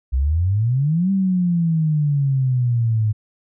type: exponential two-way sweep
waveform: sine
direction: up then down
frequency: 61.6 to 196.5 to 105.9 Hz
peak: -15 dBFS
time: 0.12-3.13 s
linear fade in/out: 20 ms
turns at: 1.11 s
effects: none